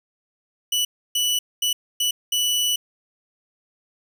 sawtooth tone bursts at uneven times, 2960 Hz, F#7, in tune, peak -16 dBFS, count 5, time 0.72-0.85 / 1.15-1.39 / 1.62-1.73 / 2-2.11 / 2.32-2.76 s, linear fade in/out 5 ms, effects none

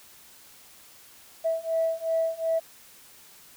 sine beating tone pair, 652 / 654.7 Hz, E5 / E5, -19 / -12 cents, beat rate 2.7 Hz, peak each -27 / -26 dBFS, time 1.44-2.6 s, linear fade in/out 20 ms, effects tanh soft clip ceiling -16 dBFS + white hiss -52 dBFS RMS until 3.56 s

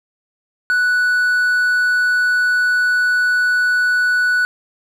triangle tone, 1480 Hz, F#6, in tune, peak -11 dBFS, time 0.7-4.45 s, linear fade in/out 0 ms, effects none

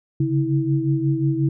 sine tone cluster, 137.2 / 142.8 / 325 Hz, C#3 / D3 / E4, -17 / -48 / -24 cents, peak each -21 / -23 / -22 dBFS, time 0.2-1.49 s, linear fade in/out 5 ms, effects none

